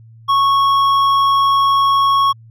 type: tone with hard clipping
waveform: sine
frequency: 1104 Hz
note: C#6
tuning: 7 cents flat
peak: -12 dBFS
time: 0.28-2.33 s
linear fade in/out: 20 ms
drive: 7 dB
effects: added 113 Hz sine -39 dBFS peak until 2.5 s